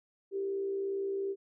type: tone with frequency modulation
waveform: sine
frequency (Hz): 392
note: G4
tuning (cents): 0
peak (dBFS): -31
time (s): 0.31-1.36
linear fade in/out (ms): 50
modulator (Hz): 62.5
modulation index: 0.33
effects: none